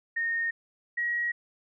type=tone pair in turn; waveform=sine; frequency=1844 / 1902.4 Hz; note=A#6 / A#6; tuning=-19 / +35 cents; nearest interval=minor second; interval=54 cents; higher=second; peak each=-26 dBFS; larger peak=neither; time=0.16-0.51 / 0.97-1.32 s; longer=neither; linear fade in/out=10 ms; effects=none